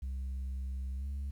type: tone with pitch glide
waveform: sine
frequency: 65.6 to 69.26 Hz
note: C2 to C#2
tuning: +5 to -1 cents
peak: -32 dBFS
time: 0.02-1.31 s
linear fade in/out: 10 ms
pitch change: +94 cents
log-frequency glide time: 0.96-1.06 s
effects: tanh soft clip ceiling -34 dBFS + 11-bit